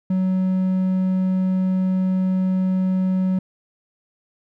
triangle tone, 186.7 Hz, F#3, 16 cents sharp, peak -15 dBFS, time 0.1-3.39 s, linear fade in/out 5 ms, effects none

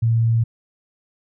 sine tone, 114.7 Hz, A#2, 28 cents flat, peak -14 dBFS, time 0.02-0.44 s, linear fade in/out 10 ms, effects none

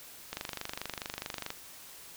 click train, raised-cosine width 0.2 ms, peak -18 dBFS, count 30, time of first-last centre 0.33-1.504 s, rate 24.7 Hz, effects white hiss -50 dBFS RMS until 2.16 s

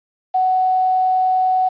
sine tone with quantisation, 745 Hz, F#5, 12 cents sharp, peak -13 dBFS, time 0.34-1.69 s, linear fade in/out 10 ms, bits 7, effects resampled to 11025 Hz

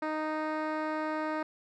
10% pulse tone with low-pass filter, 310 Hz, D#4, 6 cents flat, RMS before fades -33 dBFS, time 0.02-1.43 s, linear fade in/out 5 ms, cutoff 2000 Hz, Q 0.51, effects none

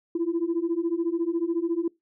sine beating tone pair, 328.9 / 342.9 Hz, E4 / F4, -4 / -32 cents, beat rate 14 Hz, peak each -26 / -25 dBFS, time 0.15-1.88 s, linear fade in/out 5 ms, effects noise-tail reverb RT60 0.2 s tail -24 dB re dry + tanh soft clip ceiling -18 dBFS

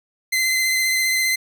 sawtooth tone with vibrato, 2060 Hz, C7, 28 cents flat, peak -14 dBFS, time 0.32-1.36 s, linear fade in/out 10 ms, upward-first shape sine, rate 15 Hz, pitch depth 17 cents each way, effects none

